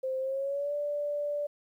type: tone with pitch glide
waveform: sine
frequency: 523.3 to 584 Hz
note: C5 to D5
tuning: 0 to -10 cents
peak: -29 dBFS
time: 0.03-1.47 s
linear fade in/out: 10 ms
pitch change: +190 cents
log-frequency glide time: 0.19-0.74 s
effects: 11-bit